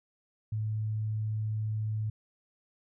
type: tone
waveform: sine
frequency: 108.2 Hz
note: A2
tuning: 29 cents flat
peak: -29 dBFS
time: 0.52-2.1 s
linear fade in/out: 5 ms
effects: none